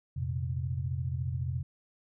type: chord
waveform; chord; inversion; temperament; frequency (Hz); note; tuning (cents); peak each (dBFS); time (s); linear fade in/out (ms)
sine; F suspended fourth; none; equal; 87.31 / 116.54 / 130.81; F2 / Bb2 / C3; 0 / 0 / 0; -34 / -38 / -33; 0.16-1.63; 10
effects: none